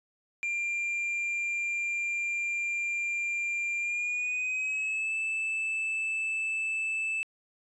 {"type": "tone with pitch glide", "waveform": "triangle", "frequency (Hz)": [2385, 2631], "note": ["D7", "E7"], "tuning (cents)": [26, -4], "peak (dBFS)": -27, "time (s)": [0.43, 7.23], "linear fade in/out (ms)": 0, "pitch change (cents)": 170, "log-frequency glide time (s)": [3.79, 5.14], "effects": ["resampled to 24000 Hz"]}